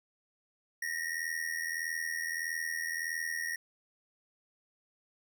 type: ring-modulated tone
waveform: square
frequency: 1876 Hz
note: A#6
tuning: 11 cents sharp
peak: -31 dBFS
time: 0.82-3.56 s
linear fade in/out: 5 ms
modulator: 40.8 Hz
effects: none